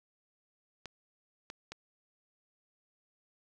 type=clicks; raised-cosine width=0.2 ms; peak=-25 dBFS; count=3; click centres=0.857 / 1.501 / 1.72 s; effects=none

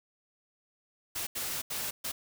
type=noise bursts at uneven times; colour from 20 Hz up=white; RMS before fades=-35 dBFS; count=4; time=1.15-1.27 / 1.35-1.62 / 1.7-1.91 / 2.04-2.12 s; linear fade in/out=10 ms; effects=none

